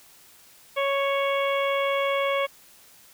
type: harmonic tone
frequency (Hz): 554.4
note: C#5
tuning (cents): 0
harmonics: 1 / 2 / 3 / 4 / 5 / 6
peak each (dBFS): -24 / -28 / -38 / -30 / -37 / -36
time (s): 0.76-2.47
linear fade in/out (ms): 20
effects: white hiss -53 dBFS RMS until 3.13 s